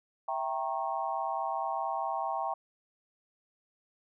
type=chord; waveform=sine; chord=E diminished seventh; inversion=none; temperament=equal with one note detuned; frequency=659.3 / 784 / 932.3 / 1090.9 Hz; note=E5 / G5 / Bb5 / Db6; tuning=0 / 0 / 0 / -28 cents; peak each=-37 / -34 / -36 / -37 dBFS; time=0.28-2.54 s; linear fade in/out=5 ms; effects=none